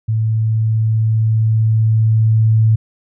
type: tone with level ramp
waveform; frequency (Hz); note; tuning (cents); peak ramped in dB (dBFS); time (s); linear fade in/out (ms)
sine; 110.6; A2; +9; -13 to -8; 0.08-2.76; 10
effects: none